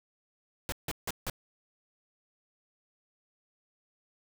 pink noise bursts, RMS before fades -34 dBFS, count 4, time 0.69-1.298 s, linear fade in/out 0 ms, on 32 ms, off 160 ms, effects none

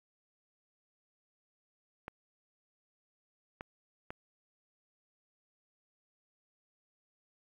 clicks, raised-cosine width 0.5 ms, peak -25 dBFS, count 3, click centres 2.081 / 3.609 / 4.105 s, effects MP3 96 kbps

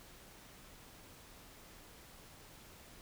silence, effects pink hiss -57 dBFS RMS until 3.01 s

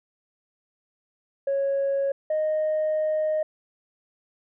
sine tone pair in turn, 552 / 619.6 Hz, C#5 / D#5, -7 / -7 cents, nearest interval major second, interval 200 cents, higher second, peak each -20 dBFS, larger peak neither, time 1.47-2.12 / 2.3-3.43 s, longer second, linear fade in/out 5 ms, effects tanh soft clip ceiling -19 dBFS

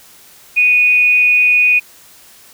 sine tone with amplitude modulation, 2476 Hz, D#7, 9 cents flat, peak -6 dBFS, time 0.56-1.8 s, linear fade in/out 20 ms, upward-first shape sine, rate 258 Hz, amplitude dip 35%, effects white hiss -43 dBFS RMS until 2.53 s

